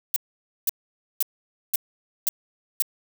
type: noise bursts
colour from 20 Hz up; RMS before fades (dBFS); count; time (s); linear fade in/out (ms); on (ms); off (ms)
violet; -21; 6; 0.14-2.822; 2; 22; 510
effects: none